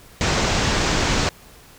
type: low-pass noise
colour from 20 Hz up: pink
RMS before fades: -20 dBFS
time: 0.21-1.29 s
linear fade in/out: 0 ms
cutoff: 7300 Hz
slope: 48 dB/octave
effects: pink hiss -47 dBFS RMS until 1.78 s